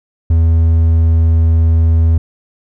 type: tone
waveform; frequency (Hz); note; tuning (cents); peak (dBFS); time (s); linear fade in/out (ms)
triangle; 81.8; E2; -13; -5; 0.3-2.18; 5
effects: none